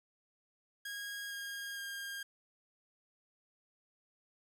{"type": "tone with pitch steps", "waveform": "sawtooth", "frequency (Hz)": [1638, 1624.8, 1611.7], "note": ["G#6", "G#6", "G6"], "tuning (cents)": [-24, -38, 48], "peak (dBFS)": -37, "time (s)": [0.85, 2.23], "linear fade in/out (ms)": 5, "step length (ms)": 460, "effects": []}